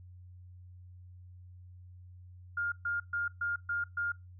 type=tone bursts; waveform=sine; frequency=1411 Hz; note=F6; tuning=17 cents sharp; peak=-30 dBFS; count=6; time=2.57-4.12 s; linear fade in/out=5 ms; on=150 ms; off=130 ms; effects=noise-tail reverb RT60 0.2 s tail -23 dB re dry + added 90 Hz sine -49 dBFS peak until 4.39 s